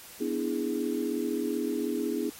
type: chord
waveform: sine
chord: E dominant seventh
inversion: second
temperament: equal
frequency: 246.9 / 293.7 / 329.6 / 415.3 Hz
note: B3 / D4 / E4 / G#4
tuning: 0 / 0 / 0 / 0 cents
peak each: -33 dBFS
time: 0.2-2.3 s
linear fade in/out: 10 ms
effects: white hiss -48 dBFS RMS until 2.39 s + AAC 48 kbps